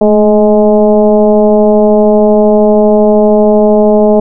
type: tone with frequency modulation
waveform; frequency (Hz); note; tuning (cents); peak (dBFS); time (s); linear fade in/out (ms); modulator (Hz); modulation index
sine; 422.4; G#4; +29; -3; 0.01-4.2; 5; 208; 1.4
effects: none